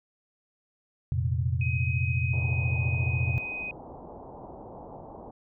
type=chord; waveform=sine; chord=F suspended fourth; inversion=none; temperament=equal; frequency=87.31 / 116.54 / 130.81 Hz; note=F2 / Bb2 / C3; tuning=0 / 0 / 0 cents; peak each=-28 / -29 / -29 dBFS; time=1.12-3.38 s; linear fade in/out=0 ms
type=tone with pitch glide; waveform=sine; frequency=2522 to 2505 Hz; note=D#7 to D#7; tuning=+23 to +11 cents; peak=-32 dBFS; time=1.61-3.71 s; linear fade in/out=2 ms; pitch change=-12 cents; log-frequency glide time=2.03-2.76 s
type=low-pass noise; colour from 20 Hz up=white; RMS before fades=-44 dBFS; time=2.33-5.31 s; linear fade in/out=5 ms; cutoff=920 Hz; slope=48 dB/octave
effects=none

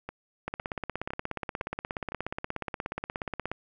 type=two click trains; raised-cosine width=0.5 ms; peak=-21 / -17 dBFS; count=5 / 52; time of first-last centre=0.09-2.12 / 0.48-3.516 s; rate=1.97 / 16.8 Hz; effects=none

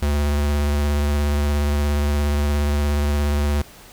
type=tone with vibrato; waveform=square; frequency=72.9 Hz; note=D2; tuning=12 cents flat; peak=-18 dBFS; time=0.02-3.62 s; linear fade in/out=5 ms; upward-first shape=sine; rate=17 Hz; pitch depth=22 cents each way; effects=pink hiss -44 dBFS RMS until 3.92 s

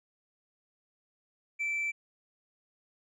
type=tone with tanh clipping; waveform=sine; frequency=2329 Hz; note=D7; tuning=15 cents flat; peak=-30 dBFS; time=1.59-1.92 s; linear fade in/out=20 ms; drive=1 dB; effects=none

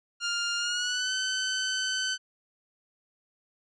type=tone with pitch glide; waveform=15% pulse; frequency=1404 to 1522.3 Hz; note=F6 to F#6; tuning=+9 to +49 cents; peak=-21 dBFS; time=0.2-2.18 s; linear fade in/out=50 ms; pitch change=+140 cents; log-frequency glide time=0.57-1.13 s; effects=resampled to 22050 Hz

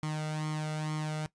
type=tone with flanger; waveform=sawtooth; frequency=154.1 Hz; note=D#3; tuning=16 cents flat; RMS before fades=-34 dBFS; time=0.03-1.26 s; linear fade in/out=0 ms; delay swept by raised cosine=0.92 to 1.45 ms; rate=2.2 Hz; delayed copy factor=+0.65; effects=noise-tail reverb RT60 0.1 s tail -18 dB re dry + resampled to 22050 Hz

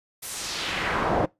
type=noise with band-pass filter sweep; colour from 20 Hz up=brown; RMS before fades=-27 dBFS; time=0.22-1.26 s; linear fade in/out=10 ms; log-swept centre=12000 to 560 Hz; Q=1.4; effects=noise-tail reverb RT60 0.2 s tail -22 dB re dry + resampled to 32000 Hz

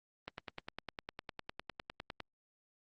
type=click train; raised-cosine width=0.3 ms; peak=-25 dBFS; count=20; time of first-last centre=0.28-2.203 s; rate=9.88 Hz; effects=Opus 24 kbps

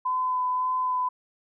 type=tone with vibrato; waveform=sine; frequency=1011 Hz; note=B5; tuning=40 cents sharp; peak=-23 dBFS; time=0.05-1.09 s; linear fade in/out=10 ms; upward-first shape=sine; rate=1.8 Hz; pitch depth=12 cents each way; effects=none

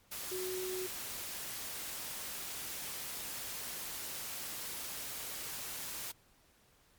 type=tone in noise; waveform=sine; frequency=370 Hz; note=F#4; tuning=in tune; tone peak=-37 dBFS; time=0.31-0.87 s; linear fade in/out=10 ms; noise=white; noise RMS=-42 dBFS; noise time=0.11-6.12 s; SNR=+2 dB; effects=pink hiss -67 dBFS RMS until 6.98 s + MP3 96 kbps

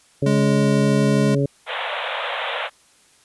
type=harmonic tone; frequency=140 Hz; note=C#3; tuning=18 cents sharp; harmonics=1 / 2 / 3 / 4; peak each=-19 / -23 / -23 / -26 dBFS; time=0.22-1.46 s; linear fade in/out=5 ms
type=tone; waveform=square; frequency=207.7 Hz; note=G#3; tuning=in tune; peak=-19 dBFS; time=0.26-1.35 s; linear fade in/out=5 ms
type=band-pass noise; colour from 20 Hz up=pink; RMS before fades=-26 dBFS; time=1.66-2.7 s; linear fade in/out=50 ms; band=490 to 3700 Hz; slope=96 dB/octave
effects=white hiss -55 dBFS RMS until 3.24 s + resampled to 24000 Hz

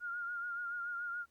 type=tone with vibrato; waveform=sine; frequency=1414 Hz; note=F6; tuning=21 cents sharp; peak=-37 dBFS; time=0-1.26 s; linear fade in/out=50 ms; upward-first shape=triangle; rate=7 Hz; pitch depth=47 cents each way; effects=pink hiss -75 dBFS RMS until 1.3 s

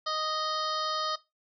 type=harmonic tone with a mistuned harmonic; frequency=622.3 Hz; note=D#5; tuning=in tune; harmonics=1 / 2 / 3 / 5 / 6 / 7 / 8 / 9; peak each=-37 / -31 / -44 / -40 / -40 / -38 / -37 / -50 dBFS; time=0.06-1.16 s; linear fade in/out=10 ms; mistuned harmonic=9; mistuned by=+25 cents; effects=noise-tail reverb RT60 0.2 s tail -17 dB re dry

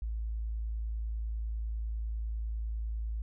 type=tone; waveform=sine; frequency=55 Hz; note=A1; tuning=in tune; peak=-32 dBFS; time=0.02-3.22 s; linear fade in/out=0 ms; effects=none

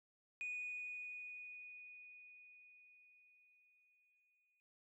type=tone with exponential decay; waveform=sine; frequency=2472 Hz; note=D#7; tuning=12 cents flat; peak=-39 dBFS; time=0.41-4.6 s; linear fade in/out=0 ms; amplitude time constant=910 ms; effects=tanh soft clip ceiling -38 dBFS

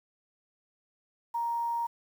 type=tone; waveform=sine; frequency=936 Hz; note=A#5; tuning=7 cents sharp; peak=-28 dBFS; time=1.34-1.87 s; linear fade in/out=10 ms; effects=9-bit

